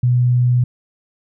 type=tone; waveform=sine; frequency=123.47 Hz; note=B2; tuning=in tune; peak=-11 dBFS; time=0.03-0.64 s; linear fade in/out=5 ms; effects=none